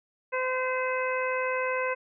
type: harmonic tone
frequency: 513 Hz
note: C5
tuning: 34 cents flat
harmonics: 1 / 2 / 3 / 4 / 5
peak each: -29 / -32 / -34 / -35 / -36 dBFS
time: 0.32-1.95 s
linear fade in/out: 20 ms
effects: none